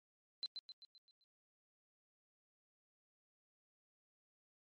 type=tone with echo; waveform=sine; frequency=4071 Hz; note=C8; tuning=48 cents flat; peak=-37 dBFS; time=0.43-0.46 s; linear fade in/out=0 ms; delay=130 ms; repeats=6; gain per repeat=-6 dB; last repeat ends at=1.24 s; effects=tanh soft clip ceiling -34 dBFS + MP3 48 kbps